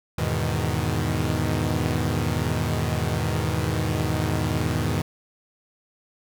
sawtooth chord, E major seventh, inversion none, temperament equal, 82.41 / 103.83 / 123.47 / 155.56 Hz, E2 / G#2 / B2 / D#3, 0 / 0 / 0 / 0 cents, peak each -24 dBFS, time 0.18-5.02 s, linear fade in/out 5 ms, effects none

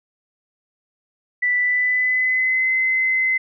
sine tone with pitch glide, 1975.5 to 2051 Hz, B6 to C7, 0 to -35 cents, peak -16 dBFS, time 1.42-3.38 s, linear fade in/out 10 ms, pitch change +65 cents, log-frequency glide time 1.57-2.72 s, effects none

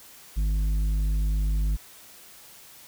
sine tone with tanh clipping, 51.2 Hz, G#1, 24 cents flat, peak -23 dBFS, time 0.36-1.77 s, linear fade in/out 20 ms, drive 8 dB, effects white hiss -49 dBFS RMS until 2.87 s

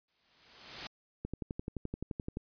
white noise with exponential growth, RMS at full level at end -37 dBFS, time 0.08-0.87 s, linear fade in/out 2 ms, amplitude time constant 170 ms
click train, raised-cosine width 3 ms, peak -24 dBFS, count 14, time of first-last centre 1.25-2.371 s, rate 11.6 Hz
effects resampled to 11025 Hz

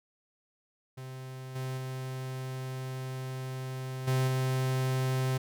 45% pulse tone with level steps, 130.3 Hz, C3, 7 cents flat, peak -40 / -33 / -35 / -25 / -27 dBFS, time 0.97-5.38 s, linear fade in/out 10 ms, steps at 1.55 / 1.77 / 4.07 / 4.27 s, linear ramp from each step 10 ms, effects none

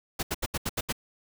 pink noise bursts, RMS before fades -29 dBFS, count 7, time 0.19-0.926 s, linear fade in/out 10 ms, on 40 ms, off 76 ms, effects none

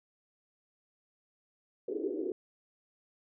white band-pass noise, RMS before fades -35 dBFS, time 1.88-2.32 s, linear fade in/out 2 ms, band 320 to 420 Hz, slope 48 dB/octave, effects none

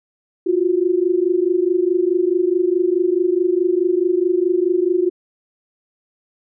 sine tone pair together, 345.8 / 370.5 Hz, F4 / F#4, -17 / +2 cents, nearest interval minor second, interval 119 cents, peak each -17 dBFS, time 0.46-5.1 s, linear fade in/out 10 ms, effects none

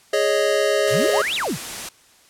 square chord, Ab suspended fourth, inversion none, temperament equal, 415.3 / 554.4 / 622.3 Hz, Ab4 / Db5 / Eb5, 0 / 0 / 0 cents, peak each -22 dBFS, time 0.13-1.22 s, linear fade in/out 5 ms
white noise, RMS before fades -30 dBFS, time 0.87-1.89 s, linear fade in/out 5 ms
sine exponential two-way sweep, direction up then down, 96.8 to 4000 to 96.8 Hz, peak -21 dBFS, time 0.9-1.58 s, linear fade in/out 50 ms, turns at 1.35 s
effects white hiss -53 dBFS RMS until 2.29 s + low-pass 10000 Hz 12 dB/octave

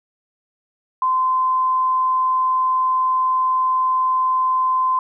sine tone, 1032 Hz, C6, 24 cents flat, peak -15 dBFS, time 1.02-4.99 s, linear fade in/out 2 ms, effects none

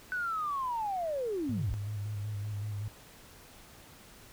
sine linear sweep, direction down, 1509 to 35 Hz, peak -30 dBFS, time 0.12-1.74 s, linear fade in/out 0 ms
sine tone with vibrato, 103.83 Hz, G#2, in tune, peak -33 dBFS, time 1.49-2.88 s, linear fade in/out 0 ms, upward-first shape square, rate 5.3 Hz, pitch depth 37 cents each way
effects tanh soft clip ceiling -24 dBFS + pink hiss -54 dBFS RMS until 4.32 s

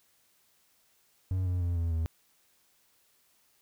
triangle tone with pitch steps, 93 / 89.88 / 86.87 / 83.96 / 81.15 Hz, F#2 / F#2 / F2 / E2 / E2, +9 / -50 / -9 / +32 / -27 cents, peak -25 dBFS, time 1.31-2.06 s, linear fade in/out 0 ms, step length 150 ms, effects white hiss -68 dBFS RMS until 3.61 s

